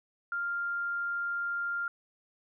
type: tone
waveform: sine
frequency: 1396.9 Hz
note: F6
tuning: in tune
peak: -30 dBFS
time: 0.32-1.88 s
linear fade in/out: 2 ms
effects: none